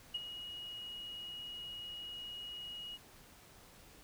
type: tone with ADSR envelope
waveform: sine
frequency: 2893 Hz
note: F#7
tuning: 40 cents flat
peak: -32 dBFS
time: 0.14-2.98 s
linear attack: 11 ms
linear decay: 29 ms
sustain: -11 dB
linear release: 33 ms
effects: tanh soft clip ceiling -30 dBFS + pink hiss -59 dBFS RMS until 4.03 s